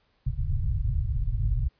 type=low-pass noise; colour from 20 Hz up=pink; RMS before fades=-26 dBFS; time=0.26-1.69 s; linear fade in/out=5 ms; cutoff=140 Hz; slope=96 dB/octave; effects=pink hiss -69 dBFS RMS until 1.79 s + resampled to 11025 Hz